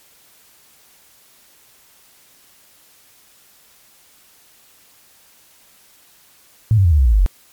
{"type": "tone with pitch steps", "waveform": "sine", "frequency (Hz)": [110, 96.87, 85.31, 75.13, 66.17, 58.27, 51.32, 45.19], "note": ["A2", "G2", "F2", "D2", "C2", "A#1", "G#1", "F#1"], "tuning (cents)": [0, -20, -40, 40, 20, 0, -20, -40], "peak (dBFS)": -9, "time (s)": [6.71, 7.262], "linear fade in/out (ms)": 0, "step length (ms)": 69, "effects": ["white hiss -51 dBFS RMS until 7.52 s", "MP3 96 kbps"]}